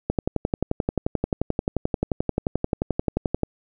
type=click train; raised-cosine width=2 ms; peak=-8 dBFS; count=39; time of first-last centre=0.1-3.433 s; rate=11.4 Hz; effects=none